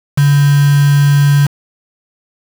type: tone with quantisation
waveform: sine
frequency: 142.9 Hz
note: D3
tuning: 47 cents flat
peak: -6 dBFS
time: 0.17-1.47 s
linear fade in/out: 10 ms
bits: 3
effects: none